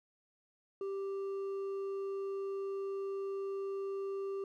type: tone with hard clipping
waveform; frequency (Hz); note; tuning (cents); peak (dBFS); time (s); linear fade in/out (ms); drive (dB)
sine; 392; G4; 0; -37; 0.81-4.44; 2; 4
effects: none